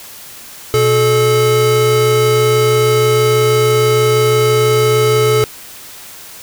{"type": "tone pair together", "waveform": "square", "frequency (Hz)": [121.9, 431.9], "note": ["B2", "A4"], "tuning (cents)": [-22, -32], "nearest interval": "octave + minor seventh", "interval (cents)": 2190, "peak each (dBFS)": [-16, -11], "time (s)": [0.74, 5.44], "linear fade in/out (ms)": 0, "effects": ["white hiss -34 dBFS RMS until 6.42 s"]}